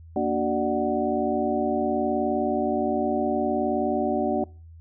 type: tone cluster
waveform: sine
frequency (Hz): 233 / 292.3 / 373.5 / 592 / 745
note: A#3 / D4 / F#4 / D5 / F#5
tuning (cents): -1 / -8 / +16 / +14 / +12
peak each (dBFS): -28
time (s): 0.16-4.44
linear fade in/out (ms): 2
effects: noise-tail reverb RT60 0.4 s tail -25 dB re dry + added 82 Hz sine -43 dBFS peak until 4.8 s